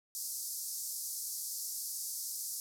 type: band-pass noise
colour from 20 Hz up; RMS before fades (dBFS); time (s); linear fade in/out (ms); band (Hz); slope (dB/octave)
white; -40; 0.15-2.6; 0; 4800 to 14000; 48
effects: none

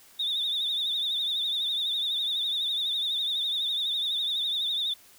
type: tone with vibrato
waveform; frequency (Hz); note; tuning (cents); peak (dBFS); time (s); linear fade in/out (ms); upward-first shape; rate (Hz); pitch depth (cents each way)
triangle; 3628; A#7; -48; -23; 0.19-4.94; 10; triangle; 12; 96
effects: tanh soft clip ceiling -23 dBFS + white hiss -55 dBFS RMS until 5.18 s

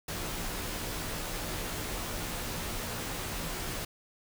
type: noise with comb filter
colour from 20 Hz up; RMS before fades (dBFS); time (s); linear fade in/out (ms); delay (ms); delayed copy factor
pink; -36; 0.08-3.85; 5; 15; -0.6
effects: none

